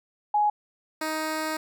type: tone pair in turn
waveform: sine / 10% pulse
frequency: 836 / 313.1 Hz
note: G#5 / D#4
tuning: +11 / +11 cents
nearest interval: octave + perfect fourth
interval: 1700 cents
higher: first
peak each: -19 dBFS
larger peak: neither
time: 0.34-0.5 / 1.01-1.57 s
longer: second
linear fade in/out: 5 ms
effects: none